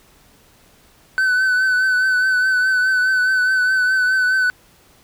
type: tone with vibrato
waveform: triangle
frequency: 1513 Hz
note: F#6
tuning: 38 cents sharp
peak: -12 dBFS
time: 1.18-4.5 s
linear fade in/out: 0 ms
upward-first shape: triangle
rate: 4.8 Hz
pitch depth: 38 cents each way
effects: pink hiss -52 dBFS RMS until 5.03 s